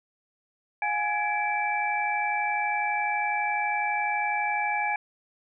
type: tone cluster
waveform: sine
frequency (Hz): 718 / 830 / 1680 / 2326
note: F5 / G#5 / G#6 / D7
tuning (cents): +48 / -1 / +19 / -17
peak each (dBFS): -36 / -27 / -33 / -29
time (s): 0.82-4.96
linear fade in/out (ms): 2
effects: none